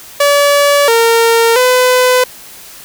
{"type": "tone with pitch steps", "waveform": "sawtooth", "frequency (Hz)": [573, 460.1, 504], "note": ["D5", "A#4", "B4"], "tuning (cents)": [-43, -23, 35], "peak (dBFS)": -3, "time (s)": [0.2, 2.24], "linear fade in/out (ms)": 5, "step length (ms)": 680, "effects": ["white hiss -34 dBFS RMS until 2.84 s"]}